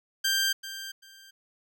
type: tone with echo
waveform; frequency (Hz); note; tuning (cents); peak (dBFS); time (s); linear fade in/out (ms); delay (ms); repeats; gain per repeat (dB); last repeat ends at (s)
15% pulse; 1580; G6; +13; -17; 0.24-0.53; 10; 390; 2; -13; 1.31
effects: none